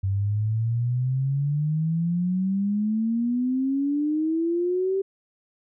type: exponential sweep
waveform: sine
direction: up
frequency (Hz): 95.6 to 392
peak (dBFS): -21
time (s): 0.03-5.02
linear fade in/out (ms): 10
effects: none